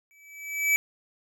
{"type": "tone with exponential growth", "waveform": "square", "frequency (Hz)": 2300, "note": "D7", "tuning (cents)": -37, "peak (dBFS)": -18, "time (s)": [0.11, 0.76], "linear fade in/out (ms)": 0, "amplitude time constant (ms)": 140, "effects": []}